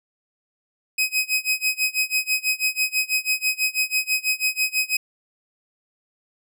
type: tone with tremolo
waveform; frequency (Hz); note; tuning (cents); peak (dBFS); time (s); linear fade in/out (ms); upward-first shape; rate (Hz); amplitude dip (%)
sawtooth; 2527; D#7; +26; -14; 0.98-4.97; 5; sine; 6.1; 95
effects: none